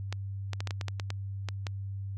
clicks, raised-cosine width 0.2 ms, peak -18 dBFS, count 11, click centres 0.126 / 0.533 / 0.605 / 0.673 / 0.708 / 0.812 / 0.883 / 0.998 / 1.104 / 1.487 / 1.668 s, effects added 98 Hz sine -34 dBFS peak until 2.17 s

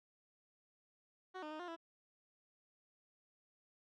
15% pulse tone with pitch steps, 372.2 / 305 / 309.3 / 353.9 / 331.5 Hz, F#4 / D#4 / D#4 / F4 / E4, +10 / -34 / -10 / +23 / +10 cents, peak -38 dBFS, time 1.34-1.765 s, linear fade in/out 20 ms, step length 85 ms, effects low-pass 3000 Hz 12 dB/octave

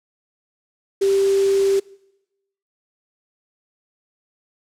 sine tone in noise, 392 Hz, G4, in tune, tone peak -14 dBFS, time 1.01-1.8 s, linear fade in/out 10 ms, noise white, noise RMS -32 dBFS, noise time 1.01-1.8 s, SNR +15 dB, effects noise-tail reverb RT60 0.9 s tail -23 dB re dry + low-pass 8000 Hz 12 dB/octave

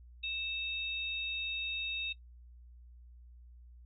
sine tone pair together, 2637 / 3729 Hz, E7 / A#7, 0 / 0 cents, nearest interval tritone, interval 600 cents, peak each -37 / -37 dBFS, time 0.23-2.13 s, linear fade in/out 10 ms, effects noise-tail reverb RT60 0.1 s tail -20 dB re dry + added 60 Hz sine -52 dBFS peak until 3.85 s

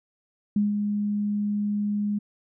sine tone with ADSR envelope, 206.6 Hz, G#3, 9 cents flat, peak -18 dBFS, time 0.56-2.19 s, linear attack 4 ms, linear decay 160 ms, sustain -5 dB, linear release 12 ms, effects none

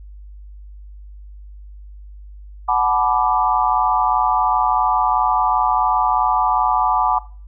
sine chord, B minor seventh, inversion second, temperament equal with one note detuned, 740 / 862.9 / 987.8 / 1174.7 Hz, F#5 / A5 / B5 / D6, 0 / -34 / 0 / 0 cents, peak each -20 dBFS, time 2.68-7.19 s, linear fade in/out 10 ms, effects noise-tail reverb RT60 0.4 s tail -19 dB re dry + added 50 Hz sine -35 dBFS peak until 7.47 s

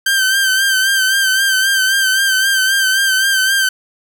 sawtooth tone with vibrato, 1561 Hz, G6, 8 cents flat, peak -8 dBFS, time 0.06-3.69 s, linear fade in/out 5 ms, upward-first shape sine, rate 3.8 Hz, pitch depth 43 cents each way, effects none

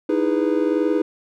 triangle chord, E major seventh, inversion third, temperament just, 309 / 329.6 / 412 / 494.4 Hz, D#4 / E4 / G#4 / B4, -12 / 0 / -14 / +2 cents, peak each -19 / -22 / -21 / -22 dBFS, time 0.09-1.02 s, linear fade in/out 5 ms, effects none

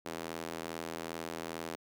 square tone with high-pass filter, 41.2 Hz, E1, in tune, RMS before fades -41 dBFS, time 0.05-1.76 s, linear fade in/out 10 ms, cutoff 340 Hz, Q 0.88, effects none

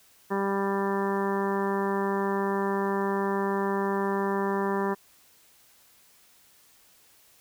harmonic tone, 197.1 Hz, G3, 10 cents sharp, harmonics 1 / 2 / 3 / 4 / 5 / 6 / 7 / 8 / 9, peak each -30 / -28 / -38 / -36 / -32 / -38 / -43 / -43 / -39 dBFS, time 0.3-4.95 s, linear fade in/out 20 ms, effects white hiss -59 dBFS RMS until 7.4 s

